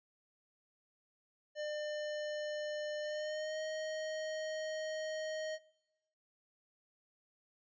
square tone with pitch glide, 600 to 624.8 Hz, D5 to D#5, +37 to +7 cents, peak -38 dBFS, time 1.55-5.59 s, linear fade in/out 50 ms, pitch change +70 cents, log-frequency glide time 3.01-3.61 s, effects noise-tail reverb RT60 1.0 s tail -23 dB re dry + resampled to 16000 Hz

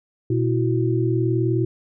sine tone cluster, 121 / 330.1 / 369.6 Hz, B2 / E4 / F#4, -35 / +2 / -2 cents, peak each -20 / -23 / -24 dBFS, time 0.3-1.65 s, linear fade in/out 5 ms, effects none

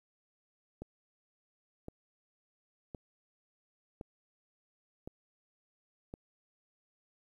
click train, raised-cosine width 2 ms, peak -29 dBFS, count 6, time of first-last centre 0.82-6.139 s, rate 0.94 Hz, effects 11-bit

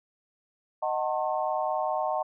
sine chord, D# diminished seventh, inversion none, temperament just, 622.3 / 746.7 / 896 / 1075.3 Hz, D#5 / F#5 / A5 / C6, 0 / +16 / +31 / +47 cents, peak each -30 / -30 / -32 / -34 dBFS, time 0.82-2.23 s, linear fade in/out 10 ms, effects none

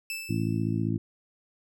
sawtooth tone with exponential decay, 2637 Hz, E7, in tune, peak -27 dBFS, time 0.1-0.89 s, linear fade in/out 1 ms, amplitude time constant 170 ms
harmonic tone, 55.2 Hz, A1, 6 cents sharp, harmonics 2 / 3 / 4 / 5 / 6, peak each -29 / -31 / -32 / -33 / -34 dBFS, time 0.29-0.98 s, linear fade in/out 10 ms
effects none

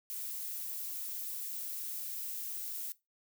violet noise, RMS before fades -40 dBFS, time 0.1-2.92 s, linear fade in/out 0 ms, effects noise-tail reverb RT60 0.2 s tail -18 dB re dry

